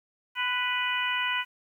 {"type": "harmonic tone with a mistuned harmonic", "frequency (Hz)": 493.9, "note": "B4", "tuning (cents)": 0, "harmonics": [2, 3, 4, 5, 6], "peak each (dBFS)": [-32, -32, -32, -32, -32], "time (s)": [0.35, 1.45], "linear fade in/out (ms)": 50, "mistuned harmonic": 2, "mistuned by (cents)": 21, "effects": ["10-bit"]}